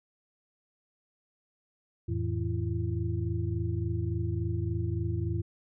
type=tone cluster; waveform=sine; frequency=86.1 / 109.6 / 163.5 / 338.8 Hz; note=F2 / A2 / E3 / E4; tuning=-24 / -6 / -14 / +48 cents; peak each=-32 / -31 / -38 / -37 dBFS; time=2.08-5.42 s; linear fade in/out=10 ms; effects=none